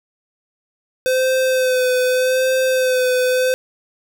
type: tone with vibrato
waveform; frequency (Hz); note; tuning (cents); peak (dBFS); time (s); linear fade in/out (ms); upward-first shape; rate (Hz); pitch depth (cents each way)
square; 512; C5; -38; -15; 1.06-3.54; 0; sine; 0.83; 26
effects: none